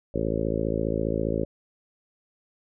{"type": "harmonic tone", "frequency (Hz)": 54.9, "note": "A1", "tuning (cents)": -3, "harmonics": [1, 2, 3, 4, 5, 6, 7, 8, 9, 10], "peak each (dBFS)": [-33, -33, -33, -33, -33, -33, -33, -33, -33, -33], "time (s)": [0.14, 1.45], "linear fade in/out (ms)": 5, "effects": []}